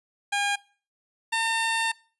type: tone pair in turn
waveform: 15% pulse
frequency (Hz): 810 / 905.8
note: G#5 / A#5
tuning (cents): -43 / -50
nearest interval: major second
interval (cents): 193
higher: second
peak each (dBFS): -17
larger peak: neither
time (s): 0.32-0.56 / 1.32-1.92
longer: second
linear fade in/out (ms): 10
effects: noise-tail reverb RT60 0.4 s tail -22 dB re dry + resampled to 24000 Hz